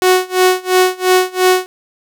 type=tone with tremolo; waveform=sawtooth; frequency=368.8 Hz; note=F#4; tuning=6 cents flat; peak=-3 dBFS; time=0.02-1.66 s; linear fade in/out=0 ms; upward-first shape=sine; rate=2.9 Hz; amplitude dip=95%; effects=none